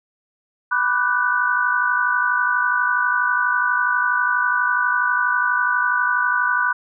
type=chord; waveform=sine; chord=G major seventh; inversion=first; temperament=equal with one note detuned; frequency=987.8 / 1174.7 / 1480 / 1532.2 Hz; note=B5 / D6 / F#6 / G6; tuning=0 / 0 / 0 / -40 cents; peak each=-23 / -24 / -19 / -24 dBFS; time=0.71-6.73 s; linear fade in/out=10 ms; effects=none